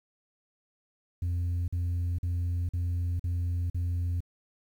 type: tone bursts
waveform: sine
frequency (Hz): 87.31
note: F2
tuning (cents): 0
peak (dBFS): -24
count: 6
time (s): 1.22-4.205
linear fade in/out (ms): 5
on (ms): 460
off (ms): 45
effects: tanh soft clip ceiling -26 dBFS + 10-bit